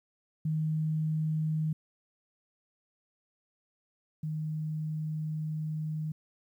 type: tone pair in turn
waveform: sine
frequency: 156.2 / 155.21 Hz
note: D#3 / D#3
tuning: +7 / -4 cents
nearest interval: unison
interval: 11 cents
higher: first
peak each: -27 / -31 dBFS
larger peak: first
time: 0.45-1.73 / 4.23-6.12 s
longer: second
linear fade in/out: 5 ms
effects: 11-bit